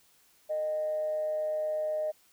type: tone with amplitude modulation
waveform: sine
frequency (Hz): 616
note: D#5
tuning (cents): -17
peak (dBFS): -26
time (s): 0.49-2.12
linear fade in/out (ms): 20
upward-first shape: sine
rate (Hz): 170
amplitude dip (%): 35
effects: tanh soft clip ceiling -22 dBFS + white hiss -64 dBFS RMS until 2.32 s